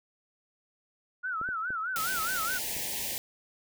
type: tone with vibrato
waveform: sine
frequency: 1400 Hz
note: F6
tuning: 4 cents sharp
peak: -30 dBFS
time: 1.23-2.59 s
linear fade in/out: 20 ms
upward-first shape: sine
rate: 4.8 Hz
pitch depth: 160 cents each way
type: clicks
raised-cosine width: 2 ms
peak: -30 dBFS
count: 4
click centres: 1.414 / 1.489 / 1.705 / 2.766 s
type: band-stop noise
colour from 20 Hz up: white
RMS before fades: -34 dBFS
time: 1.96-3.18 s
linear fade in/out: 0 ms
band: 970 to 1700 Hz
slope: 96 dB/octave
effects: none